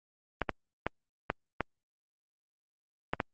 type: clicks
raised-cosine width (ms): 0.5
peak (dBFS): -13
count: 7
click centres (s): 0.417 / 0.493 / 0.866 / 1.301 / 1.607 / 3.135 / 3.202
effects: Opus 32 kbps